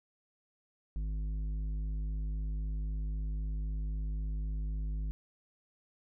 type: tone with tanh clipping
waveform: triangle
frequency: 51.91 Hz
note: G#1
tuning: in tune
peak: -34 dBFS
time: 0.96-5.11 s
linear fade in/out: 0 ms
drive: 13 dB
effects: none